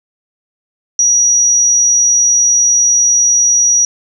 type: tone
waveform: sine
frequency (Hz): 5790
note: F#8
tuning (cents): -38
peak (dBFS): -7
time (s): 0.99-3.85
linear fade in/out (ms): 2
effects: none